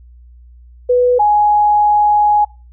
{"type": "tone pair in turn", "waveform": "sine", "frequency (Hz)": [493.9, 834.6], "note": ["B4", "G#5"], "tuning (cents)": [0, 8], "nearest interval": "major sixth", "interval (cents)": 908, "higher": "second", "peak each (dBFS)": -8, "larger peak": "neither", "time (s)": [[0.89, 1.19], [1.19, 2.45]], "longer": "second", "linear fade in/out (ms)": 10, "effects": ["noise-tail reverb RT60 0.3 s tail -23 dB re dry", "added 60 Hz sine -38 dBFS peak until 2.72 s"]}